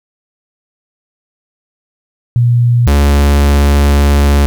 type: tone pair in turn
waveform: sine / 45% pulse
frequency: 120 / 71.35 Hz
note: B2 / D2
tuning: -49 / -49 cents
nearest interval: major sixth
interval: 900 cents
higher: first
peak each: -6 dBFS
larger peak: neither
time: 2.36-2.87 / 2.87-4.46 s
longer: second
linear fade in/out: 0 ms
effects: 8-bit